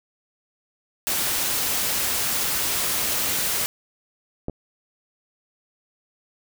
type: noise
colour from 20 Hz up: white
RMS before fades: -24 dBFS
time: 1.07-3.66 s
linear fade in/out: 0 ms
type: clicks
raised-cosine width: 2 ms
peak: -14 / -21 dBFS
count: 2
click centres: 4.484 / 4.497 s
effects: none